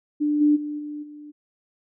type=tone with level steps; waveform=sine; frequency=296.7 Hz; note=D4; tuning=18 cents sharp; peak=-19 / -14 / -27 / -30 / -38 dBFS; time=0.2-1.32 s; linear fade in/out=20 ms; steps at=0.4 / 0.55 / 0.78 / 1.02 s; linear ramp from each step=20 ms; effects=none